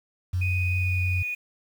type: tone with vibrato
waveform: sine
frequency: 90.8 Hz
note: F#2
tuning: 32 cents flat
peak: -22 dBFS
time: 0.33-1.23 s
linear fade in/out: 10 ms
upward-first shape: triangle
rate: 2.2 Hz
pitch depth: 11 cents each way
type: tone with pitch glide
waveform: sine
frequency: 2489 to 2468 Hz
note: D#7 to D#7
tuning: 0 to -15 cents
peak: -27 dBFS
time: 0.41-1.35 s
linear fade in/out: 10 ms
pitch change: -15 cents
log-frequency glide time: 0.74-0.93 s
effects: tanh soft clip ceiling -15 dBFS + 8-bit